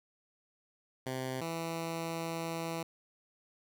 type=tone pair in turn; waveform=10% pulse; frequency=130 / 165.26 Hz; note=C3 / E3; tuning=-11 / +5 cents; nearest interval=major third; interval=416 cents; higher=second; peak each=-27 dBFS; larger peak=neither; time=1.06-1.41 / 1.41-2.83 s; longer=second; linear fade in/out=5 ms; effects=none